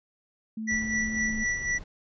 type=tone; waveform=sine; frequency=220 Hz; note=A3; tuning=in tune; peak=-31 dBFS; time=0.57-1.44 s; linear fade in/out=5 ms
type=tone with tremolo; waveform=square; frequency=1956 Hz; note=B6; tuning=17 cents flat; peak=-25 dBFS; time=0.67-1.79 s; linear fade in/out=20 ms; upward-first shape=sine; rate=4 Hz; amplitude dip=60%
type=noise; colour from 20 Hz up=brown; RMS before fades=-40 dBFS; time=0.7-1.84 s; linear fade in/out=5 ms
effects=resampled to 16000 Hz